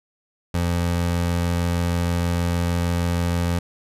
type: tone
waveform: 25% pulse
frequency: 86.4 Hz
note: F2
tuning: 18 cents flat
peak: -16 dBFS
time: 0.54-3.59 s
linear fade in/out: 5 ms
effects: resampled to 32000 Hz